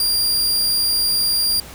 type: tone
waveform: sawtooth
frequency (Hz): 4778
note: D8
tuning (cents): +29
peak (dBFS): -13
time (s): 0-1.6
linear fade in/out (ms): 2
effects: added 60 Hz sine -44 dBFS peak until 1.74 s + pink hiss -38 dBFS RMS until 1.74 s